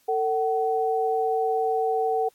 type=tone pair together; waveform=sine; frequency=448.9 / 755 Hz; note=A4 / F#5; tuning=+35 / +35 cents; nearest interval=major sixth; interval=900 cents; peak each=-24 dBFS; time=0.08-2.29 s; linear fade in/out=10 ms; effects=white hiss -63 dBFS RMS until 2.34 s + AAC 64 kbps